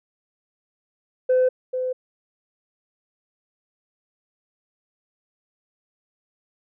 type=tone with echo; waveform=sine; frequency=510 Hz; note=C5; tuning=44 cents flat; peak=-13 dBFS; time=1.29-1.49 s; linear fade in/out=10 ms; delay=440 ms; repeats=1; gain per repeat=-9 dB; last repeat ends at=1.93 s; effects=tanh soft clip ceiling -13 dBFS